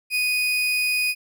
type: tone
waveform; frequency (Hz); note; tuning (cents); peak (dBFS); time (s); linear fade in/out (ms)
35% pulse; 2485; D#7; -3; -18; 0.1-1.15; 50
effects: none